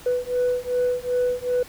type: beating tone pair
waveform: sine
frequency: 493.9 / 496.5 Hz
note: B4 / B4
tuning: 0 / +9 cents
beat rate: 2.6 Hz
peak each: -22 dBFS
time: 0.06-1.63 s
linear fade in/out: 5 ms
effects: tanh soft clip ceiling -16 dBFS + pink hiss -44 dBFS RMS until 1.68 s